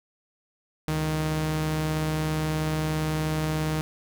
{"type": "tone pair together", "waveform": "sawtooth", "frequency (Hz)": [69.29, 155.56], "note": ["C#2", "D#3"], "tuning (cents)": [0, 0], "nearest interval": "octave + major second", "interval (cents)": 1400, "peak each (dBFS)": [-31, -21], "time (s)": [0.88, 3.81], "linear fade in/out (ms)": 0, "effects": []}